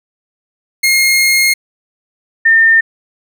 sawtooth / sine tone pair in turn, 2143 / 1809.9 Hz, C7 / A6, +41 / +48 cents, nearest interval minor third, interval 293 cents, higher first, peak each -5 dBFS, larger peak neither, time 0.83-1.54 / 2.45-2.81 s, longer first, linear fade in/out 10 ms, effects none

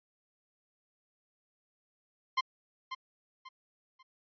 sawtooth tone with echo, 1046.5 Hz, C6, in tune, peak -22 dBFS, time 2.37-2.41 s, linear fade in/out 10 ms, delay 540 ms, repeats 3, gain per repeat -10 dB, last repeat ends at 4.03 s, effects resampled to 11025 Hz

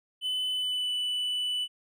triangle tone with pitch glide, 3014 to 2979 Hz, F#7 to F#7, +31 to +11 cents, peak -26 dBFS, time 0.21-1.68 s, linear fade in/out 50 ms, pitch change -20 cents, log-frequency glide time 0.51-0.92 s, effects none

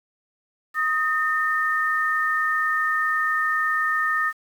sine tone pair together, 1252 / 1813.9 Hz, D#6 / A#6, +10 / -48 cents, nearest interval tritone, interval 642 cents, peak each -23 / -22 dBFS, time 0.74-4.33 s, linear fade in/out 50 ms, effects 8-bit

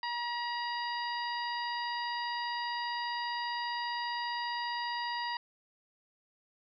harmonic tone, 955 Hz, A#5, 42 cents sharp, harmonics 1 / 2 / 3 / 4 / 5, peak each -35 / -39 / -45 / -46 / -42 dBFS, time 0.03-5.37 s, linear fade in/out 2 ms, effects none

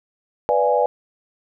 sine chord, B diminished seventh, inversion none, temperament equal with one note detuned, 493.9 / 587.3 / 683.3 / 830.6 Hz, B4 / D5 / F5 / Ab5, 0 / 0 / -38 / 0 cents, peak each -19 / -20 / -24 / -20 dBFS, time 0.49-0.86 s, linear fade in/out 0 ms, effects none

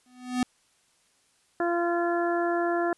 square tone with exponential growth, 250.1 Hz, B3, 22 cents sharp, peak -21 dBFS, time 0.06-0.43 s, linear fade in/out 1 ms, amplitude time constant 79 ms
harmonic tone, 344.1 Hz, F4, 26 cents flat, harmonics 1 / 2 / 3 / 4 / 5, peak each -26 / -28 / -36 / -34 / -35 dBFS, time 1.6-2.93 s, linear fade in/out 2 ms
effects white hiss -66 dBFS RMS until 2.97 s + resampled to 24000 Hz

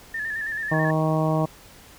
sine tone with vibrato, 1760 Hz, A6, in tune, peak -26 dBFS, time 0.14-0.91 s, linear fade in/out 5 ms, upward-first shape square, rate 9.2 Hz, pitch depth 47 cents each way
harmonic tone, 157.3 Hz, D#3, 19 cents sharp, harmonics 1 / 2 / 3 / 4 / 5 / 6 / 7, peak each -22 / -27 / -31 / -26 / -31 / -33 / -32 dBFS, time 0.71-1.46 s, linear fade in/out 10 ms
effects pink hiss -48 dBFS RMS until 1.98 s

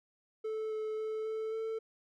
triangle tone with pitch steps, 437.1 / 433.7 / 436.3 / 439.6 / 445.1 Hz, A4 / A4 / A4 / A4 / A4, -11 / -25 / -15 / -2 / +20 cents, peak -32 dBFS, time 0.44-1.79 s, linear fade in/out 10 ms, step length 270 ms, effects none

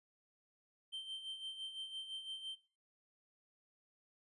triangle tone with tremolo, 3124 Hz, G7, 7 cents flat, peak -39 dBFS, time 0.92-2.56 s, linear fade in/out 20 ms, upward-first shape sine, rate 5.9 Hz, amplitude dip 60%, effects noise-tail reverb RT60 0.3 s tail -17 dB re dry + resampled to 24000 Hz

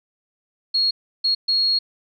sine tone bursts at uneven times, 4300 Hz, C8, 47 cents sharp, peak -16 dBFS, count 3, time 0.74-0.91 / 1.24-1.35 / 1.48-1.79 s, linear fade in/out 10 ms, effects none

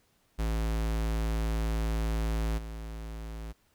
square tone with level steps, 55 Hz, A1, in tune, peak -28 / -38 dBFS, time 0.38-3.53 s, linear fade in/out 20 ms, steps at 2.57 s, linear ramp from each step 20 ms, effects pink hiss -69 dBFS RMS until 3.74 s

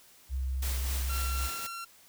sine tone with pitch glide, 65.41 to 64.77 Hz, C2 to C2, 0 to -17 cents, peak -29 dBFS, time 0.29-1.5 s, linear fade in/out 50 ms, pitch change -17 cents, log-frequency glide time 1-1.23 s
white noise with tremolo, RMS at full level -37 dBFS, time 0.62-1.67 s, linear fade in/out 5 ms, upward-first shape sine, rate 3.9 Hz, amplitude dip 35%
sawtooth tone, 1366 Hz, F6, 39 cents flat, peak -34 dBFS, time 1.09-1.85 s, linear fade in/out 10 ms
effects white hiss -58 dBFS RMS until 2.08 s

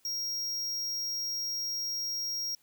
square tone, 5600 Hz, F8, 4 cents sharp, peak -32 dBFS, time 0.05-2.55 s, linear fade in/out 2 ms, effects white hiss -67 dBFS RMS until 2.62 s

